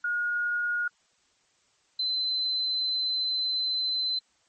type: tone pair in turn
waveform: sine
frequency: 1437 / 4057 Hz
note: F6 / B7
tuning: +49 / +46 cents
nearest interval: octave + tritone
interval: 1797 cents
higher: second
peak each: -25 dBFS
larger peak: neither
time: 0.04-0.88 / 1.99-4.19 s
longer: second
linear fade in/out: 5 ms
effects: white hiss -67 dBFS RMS until 4.48 s + MP3 32 kbps